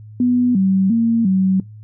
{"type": "tone with pitch steps", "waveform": "sine", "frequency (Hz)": [246.7, 191.3, 229.6, 189.3], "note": ["B3", "G3", "A#3", "F#3"], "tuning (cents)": [-2, -42, -26, 40], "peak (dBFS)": -12, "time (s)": [0.2, 1.6], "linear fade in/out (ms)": 2, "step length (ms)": 350, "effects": ["noise-tail reverb RT60 0.2 s tail -23 dB re dry", "added 107 Hz sine -35 dBFS peak until 1.83 s"]}